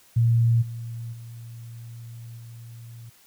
sine tone with level steps, 116.3 Hz, A#2, 4 cents flat, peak -16 / -31 / -37 / -39 dBFS, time 0.16-3.1 s, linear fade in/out 10 ms, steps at 0.61 / 1.12 / 2.37 s, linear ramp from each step 20 ms, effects white hiss -56 dBFS RMS until 3.26 s

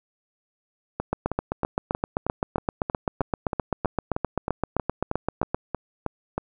two click trains, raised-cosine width 1 ms, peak -9 / -12 dBFS, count 35 / 18, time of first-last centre 1.13-5.546 / 1-6.38 s, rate 7.7 / 3.16 Hz, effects none

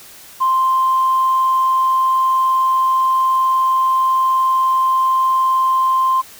sine tone, 1046.5 Hz, C6, in tune, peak -11 dBFS, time 0.4-6.22 s, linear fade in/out 20 ms, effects tanh soft clip ceiling -7 dBFS + white hiss -40 dBFS RMS until 6.39 s

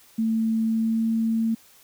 sine tone with pitch glide, 223.4 to 225.3 Hz, A3 to A3, +27 to +41 cents, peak -20 dBFS, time 0.18-1.55 s, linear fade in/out 10 ms, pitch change +14 cents, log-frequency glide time 0.68-1.03 s, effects white hiss -54 dBFS RMS until 1.83 s

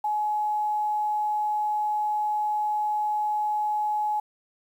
sine tone, 845 Hz, G#5, 30 cents sharp, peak -23 dBFS, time 0.04-4.2 s, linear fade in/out 5 ms, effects 9-bit

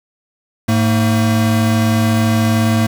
square tone pair together, 106.4 / 225.5 Hz, G#2 / A3, +42 / +43 cents, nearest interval octave + minor second, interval 1301 cents, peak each -15 dBFS, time 0.68-2.87 s, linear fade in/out 10 ms, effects 7-bit

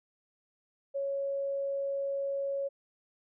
sine tone, 554 Hz, C#5, 1 cent flat, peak -30 dBFS, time 0.94-2.69 s, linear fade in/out 20 ms, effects none

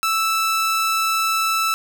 sawtooth tone, 1318.5 Hz, E6, in tune, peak -14 dBFS, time 0.03-1.74 s, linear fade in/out 0 ms, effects none

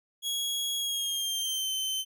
sawtooth tone with pitch glide, 3322 to 3082 Hz, G#7 to G7, 0 to -30 cents, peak -26 dBFS, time 0.22-2.05 s, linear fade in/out 50 ms, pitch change -130 cents, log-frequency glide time 0.77-1.71 s, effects none

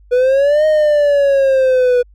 triangle exponential two-way sweep, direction up then down, 486.8 to 623 to 486.8 Hz, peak -7 dBFS, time 0.11-2.03 s, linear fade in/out 20 ms, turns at 0.66 s, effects added 50 Hz sine -42 dBFS peak until 2.14 s

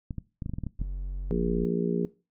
clicks, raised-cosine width 5 ms, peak -21 dBFS, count 10, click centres 0.108 / 0.183 / 0.422 / 0.461 / 0.495 / 0.537 / 0.585 / 0.637 / 0.667 / 0.816 s
triangle tone, 46.11 Hz, F#1, 5 cents flat, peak -28 dBFS, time 0.79-1.65 s, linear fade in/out 0 ms
harmonic tone, 58.27 Hz, A#1, in tune, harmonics 3 / 4 / 5 / 6 / 7 / 8, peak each -28 / -31 / -37 / -35 / -31 / -38 dBFS, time 1.31-2.05 s, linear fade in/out 0 ms
effects noise-tail reverb RT60 0.3 s tail -20 dB re dry

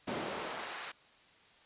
brown noise with high-pass filter sweep, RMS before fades -40 dBFS, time 0.07-0.92 s, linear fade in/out 10 ms, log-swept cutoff 290 to 1500 Hz, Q 0.77, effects white hiss -62 dBFS RMS until 1.65 s + resampled to 8000 Hz

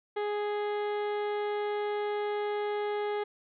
harmonic tone, 415.3 Hz, G#4, in tune, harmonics 1 / 2 / 3 / 4 / 5 / 6 / 7 / 8 / 9 / 10, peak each -30 / -36 / -44 / -46 / -45 / -57 / -56 / -51 / -59 / -62 dBFS, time 0.16-3.24 s, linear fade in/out 10 ms, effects none

